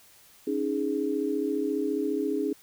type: chord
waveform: sine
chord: C# suspended second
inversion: none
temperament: just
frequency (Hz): 277.2 / 311.8 / 415.8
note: C#4 / D#4 / G#4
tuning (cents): 0 / +4 / +2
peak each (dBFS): -30 / -30 / -29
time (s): 0.47-2.53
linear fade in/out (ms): 5
effects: white hiss -56 dBFS RMS until 2.62 s